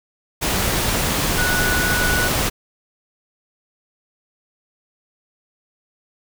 sine tone in noise, 1473 Hz, F#6, 8 cents flat, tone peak -20 dBFS, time 1.37-2.29 s, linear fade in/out 20 ms, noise pink, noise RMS -20 dBFS, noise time 0.41-2.5 s, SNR -3 dB, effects none

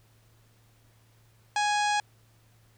harmonic tone, 831 Hz, G#5, 1 cent sharp, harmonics 1 / 2 / 3 / 4 / 5 / 6 / 7 / 8 / 9 / 10, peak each -25 / -31 / -35 / -37 / -39 / -41 / -42 / -43 / -44 / -45 dBFS, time 1.56-2 s, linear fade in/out 2 ms, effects added 112 Hz sine -60 dBFS peak until 2.77 s + pink hiss -65 dBFS RMS until 2.77 s

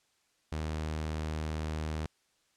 sawtooth tone, 77.78 Hz, D#2, in tune, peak -29 dBFS, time 0.52-2.06 s, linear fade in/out 0 ms, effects white hiss -72 dBFS RMS until 2.56 s + low-pass 8000 Hz 12 dB/octave

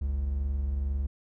triangle tone pair together, 47.2 / 69.3 Hz, F#1 / C#2, +35 / 0 cents, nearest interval perfect fifth, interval 665 cents, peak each -35 / -25 dBFS, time 0.01-1.07 s, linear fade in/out 10 ms, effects none

